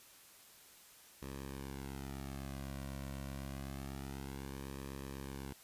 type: tone with flanger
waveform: sawtooth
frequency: 68 Hz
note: C#2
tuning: 33 cents flat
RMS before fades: -45 dBFS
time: 1.22-5.53 s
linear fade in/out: 0 ms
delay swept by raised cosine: 1.4 to 2.4 ms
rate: 0.27 Hz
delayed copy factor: -0.75
effects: white hiss -60 dBFS RMS until 5.63 s + resampled to 32000 Hz